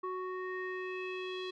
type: tone with low-pass filter sweep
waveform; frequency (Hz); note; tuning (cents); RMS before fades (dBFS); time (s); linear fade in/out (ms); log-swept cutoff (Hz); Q
square; 370; F#4; 0; -39; 0.03-1.51; 10; 1200 to 3700; 4
effects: none